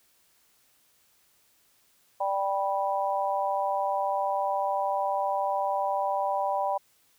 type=harmonic tone; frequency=196.2 Hz; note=G3; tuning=2 cents sharp; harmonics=3 / 4 / 5; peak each=-30 / -28 / -30 dBFS; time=2.2-6.78 s; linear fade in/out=10 ms; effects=white hiss -65 dBFS RMS until 7.18 s